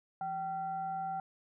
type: tone with frequency modulation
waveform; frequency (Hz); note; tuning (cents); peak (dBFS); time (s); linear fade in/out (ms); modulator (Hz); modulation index
sine; 772; G5; -27; -34; 0.21-1.2; 2; 602; 0.4
effects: none